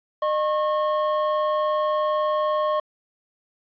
triangle tone pair together, 609.4 / 1087 Hz, D#5 / C#6, -36 / -34 cents, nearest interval minor seventh, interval 1002 cents, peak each -20 / -22 dBFS, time 0.22-2.8 s, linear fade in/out 5 ms, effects resampled to 11025 Hz + 9-bit

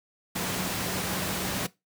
sine tone in noise, 185 Hz, F#3, in tune, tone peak -35 dBFS, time 0.35-1.67 s, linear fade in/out 10 ms, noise pink, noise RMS -30 dBFS, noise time 0.35-1.67 s, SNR -8 dB, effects noise-tail reverb RT60 0.2 s tail -19 dB re dry + high-pass 100 Hz 12 dB/octave

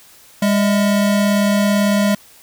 square tone pair together, 202.2 / 644.5 Hz, G#3 / E5, -46 / -39 cents, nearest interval octave + minor sixth, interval 2007 cents, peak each -14 / -22 dBFS, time 0.42-2.15 s, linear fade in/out 5 ms, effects white hiss -46 dBFS RMS until 2.42 s

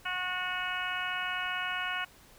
harmonic tone with a mistuned harmonic, 364.8 Hz, F#4, 24 cents flat, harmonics 2 / 3 / 4 / 5 / 6 / 7 / 8, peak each -41 / -39 / -35 / -41 / -41 / -40 / -39 dBFS, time 0.05-2.05 s, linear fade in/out 10 ms, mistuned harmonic 6, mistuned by +23 cents, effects pink hiss -57 dBFS RMS until 2.38 s

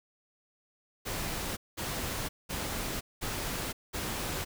pink noise bursts, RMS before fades -35 dBFS, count 5, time 1.05-4.45 s, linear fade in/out 20 ms, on 520 ms, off 200 ms, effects none

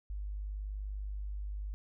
sine tone, 50.4 Hz, G1, 49 cents sharp, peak -36 dBFS, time 0.1-1.74 s, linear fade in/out 0 ms, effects none

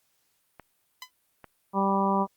clicks, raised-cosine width 0.5 ms, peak -28 dBFS, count 2, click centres 0.597 / 1.443 s
10% pulse tone with exponential decay, 1009 Hz, B5, 37 cents sharp, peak -26 dBFS, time 1.02-1.11 s, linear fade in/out 2 ms, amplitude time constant 18 ms
harmonic tone, 196 Hz, G3, in tune, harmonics 1 / 2 / 3 / 4 / 5 / 6, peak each -26 / -31 / -32 / -30 / -26 / -32 dBFS, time 1.73-2.27 s, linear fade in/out 50 ms
effects white hiss -71 dBFS RMS until 2.36 s + Opus 48 kbps

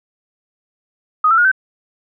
sine tone with pitch steps, 1249 / 1338.6 / 1434.7 / 1537.7 Hz, D#6 / E6 / F6 / G6, +6 / +26 / +46 / -34 cents, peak -9 dBFS, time 1.24-1.516 s, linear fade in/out 5 ms, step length 69 ms, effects none

